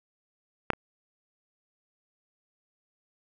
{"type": "clicks", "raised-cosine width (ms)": 0.5, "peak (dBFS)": [-6, -21], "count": 2, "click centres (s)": [0.703, 0.734], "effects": []}